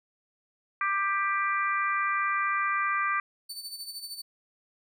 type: harmonic tone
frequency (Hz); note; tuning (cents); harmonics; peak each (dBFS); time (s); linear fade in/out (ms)
394.7; G4; +12; 3 / 4 / 5 / 6; -27 / -32 / -32 / -35; 0.81-3.2; 2
type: tone with tremolo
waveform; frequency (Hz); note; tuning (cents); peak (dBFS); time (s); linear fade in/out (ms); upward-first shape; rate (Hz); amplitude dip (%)
sawtooth; 4521; C#8; +33; -32; 3.49-4.22; 10; sine; 13; 65
effects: none